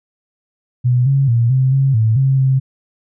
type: tone with pitch steps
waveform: sine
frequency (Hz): 123.9 / 137.2 / 117.3 / 131 / 135.6 / 110.8 / 134.4 / 132.7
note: B2 / C#3 / A#2 / C3 / C#3 / A2 / C3 / C3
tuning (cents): +6 / -17 / +11 / +2 / -38 / +13 / +47 / +25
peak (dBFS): -10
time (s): 0.84-2.6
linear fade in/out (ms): 20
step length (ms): 220
effects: none